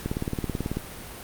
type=click train; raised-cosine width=3 ms; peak=-14 dBFS; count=14; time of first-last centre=0.06-0.77 s; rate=18.3 Hz; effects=pink hiss -40 dBFS RMS until 1.23 s + Opus 48 kbps